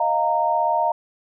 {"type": "chord", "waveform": "sine", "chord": "Eb suspended second", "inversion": "none", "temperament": "equal with one note detuned", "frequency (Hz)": [622.3, 698.5, 923.8], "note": ["Eb5", "F5", "Bb5"], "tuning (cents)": [0, 0, -16], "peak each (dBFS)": [-24, -22, -20], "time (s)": [0, 0.92], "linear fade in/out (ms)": 5, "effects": []}